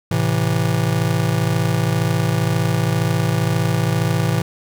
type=chord; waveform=square; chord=A minor; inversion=none; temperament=just; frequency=110 / 132 / 165 Hz; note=A2 / C3 / E3; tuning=0 / +16 / +2 cents; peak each=-21 / -22 / -21 dBFS; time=0.11-4.42 s; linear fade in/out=5 ms; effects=none